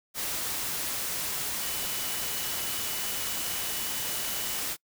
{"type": "tone in noise", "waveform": "sine", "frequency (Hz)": 2960, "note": "F#7", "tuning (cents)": 0, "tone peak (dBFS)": -42, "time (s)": [1.6, 4.62], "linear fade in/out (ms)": 50, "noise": "white", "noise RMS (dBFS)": -32, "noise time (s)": [0.14, 4.77], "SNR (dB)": -13, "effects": ["noise-tail reverb RT60 0.1 s tail -25 dB re dry"]}